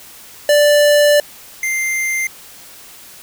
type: tone pair in turn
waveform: square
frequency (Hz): 587.3 / 2093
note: D5 / C7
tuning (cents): 0 / 0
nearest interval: octave + minor seventh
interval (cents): 2200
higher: second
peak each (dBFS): -9 / -17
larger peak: first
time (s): 0.49-1.2 / 1.63-2.27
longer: first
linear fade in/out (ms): 2
effects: white hiss -39 dBFS RMS until 3.22 s